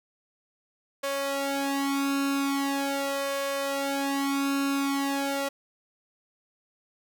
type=tone with flanger; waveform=sawtooth; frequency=277.2 Hz; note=C#4; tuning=in tune; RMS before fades=-28 dBFS; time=1.03-5.49 s; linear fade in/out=10 ms; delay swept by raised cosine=1.9 to 2.86 ms; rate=0.42 Hz; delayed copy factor=+0.95; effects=none